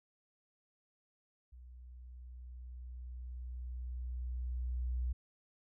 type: tone with level ramp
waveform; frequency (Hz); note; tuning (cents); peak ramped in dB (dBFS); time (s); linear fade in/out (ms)
sine; 61.74; B1; 0; -51 to -32; 1.52-5.13; 10
effects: none